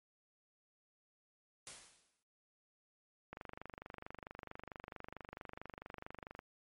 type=noise with exponential decay; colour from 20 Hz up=white; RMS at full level=-47 dBFS; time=1.67-2.23 s; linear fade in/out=0 ms; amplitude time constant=120 ms
type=click train; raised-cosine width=0.5 ms; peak=-31 dBFS; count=76; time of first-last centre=3.33-6.391 s; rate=24.5 Hz
effects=MP3 48 kbps